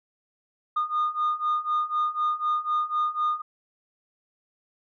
sine beating tone pair, 1221 / 1225 Hz, D#6 / D#6, -33 / -27 cents, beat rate 4 Hz, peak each -26 / -24 dBFS, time 0.76-3.42 s, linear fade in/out 10 ms, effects tanh soft clip ceiling -19 dBFS

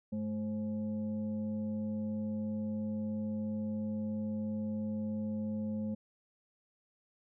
sine tone with frequency modulation, 214.5 Hz, A3, 44 cents flat, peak -33 dBFS, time 0.12-5.95 s, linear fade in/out 10 ms, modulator 315 Hz, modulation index 0.51, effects none

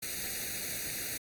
white noise with comb filter, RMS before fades -37 dBFS, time 0.02-1.18 s, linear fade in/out 10 ms, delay 0.47 ms, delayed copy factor +0.95, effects AAC 64 kbps

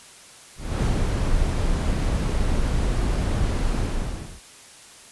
brown noise with ADSR envelope, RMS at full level -20 dBFS, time 0.56-4.41 s, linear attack 260 ms, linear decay 260 ms, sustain -2 dB, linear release 630 ms, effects white hiss -46 dBFS RMS until 5.11 s + resampled to 24000 Hz

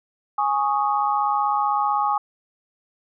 sine chord, Ab suspended fourth, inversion none, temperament equal, 830.6 / 1108.7 / 1244.5 Hz, Ab5 / Db6 / Eb6, 0 / 0 / 0 cents, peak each -21 / -24 / -25 dBFS, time 0.38-2.18 s, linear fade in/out 5 ms, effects none

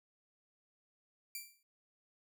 5% pulse tone with exponential decay, 2349 Hz, D7, in tune, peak -29 dBFS, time 1.35-1.63 s, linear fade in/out 2 ms, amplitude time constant 59 ms, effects none

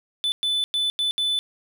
triangle tone bursts at uneven times, 3500 Hz, A7, 10 cents flat, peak -19 dBFS, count 5, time 0.24-0.32 / 0.43-0.64 / 0.74-0.9 / 0.99-1.11 / 1.18-1.39 s, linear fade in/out 0 ms, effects none

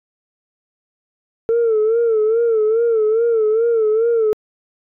sine tone with vibrato, 448.4 Hz, A4, 33 cents sharp, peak -11 dBFS, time 1.49-4.33 s, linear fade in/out 0 ms, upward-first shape sine, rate 2.4 Hz, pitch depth 85 cents each way, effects tanh soft clip ceiling -10 dBFS

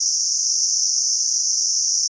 pink band-pass noise, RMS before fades -20 dBFS, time 0-2.08 s, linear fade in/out 10 ms, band 5400 to 6400 Hz, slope 96 dB/octave, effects resampled to 16000 Hz

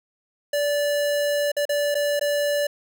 square tone with dropouts, 581 Hz, D5, 19 cents flat, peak -21 dBFS, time 0.53-2.67 s, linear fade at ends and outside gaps 5 ms, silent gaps 1.518-1.566 / 1.654-1.692 / 1.945-1.951 / 2.195-2.211 s, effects none

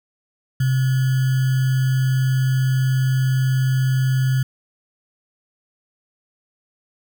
sine tone with sample-and-hold, 130.81 Hz, C3, in tune, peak -15 dBFS, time 0.6-4.43 s, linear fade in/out 5 ms, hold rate 1575 Hz, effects none

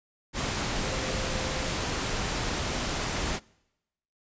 sine tone in noise, 522 Hz, C5, 4 cents flat, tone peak -39 dBFS, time 0.81-1.71 s, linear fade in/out 50 ms, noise pink, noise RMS -30 dBFS, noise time 0.33-3.4 s, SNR -12 dB, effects noise-tail reverb RT60 0.9 s tail -25 dB re dry + resampled to 16000 Hz

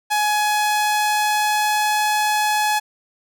sawtooth tone with pitch glide, 841 to 846.4 Hz, G#5 to G#5, +22 to +33 cents, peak -13 dBFS, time 0.1-2.8 s, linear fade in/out 20 ms, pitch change +11 cents, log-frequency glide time 0.21-1.99 s, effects none

